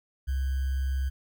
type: tone with sample-and-hold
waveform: sine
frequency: 66.5 Hz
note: C2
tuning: 29 cents sharp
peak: -25 dBFS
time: 0.27-1.1 s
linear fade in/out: 20 ms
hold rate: 1575 Hz
effects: none